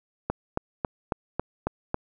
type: click train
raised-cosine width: 1 ms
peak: -11 dBFS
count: 7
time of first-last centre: 0.3-1.944 s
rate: 3.65 Hz
effects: none